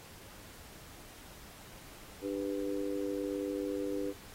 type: harmonic tone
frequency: 99.2 Hz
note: G2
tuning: 21 cents sharp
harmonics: 3 / 4 / 5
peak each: -36 / -38 / -38 dBFS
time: 2.21-4.14 s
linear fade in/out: 50 ms
effects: pink hiss -53 dBFS RMS until 4.34 s + AAC 48 kbps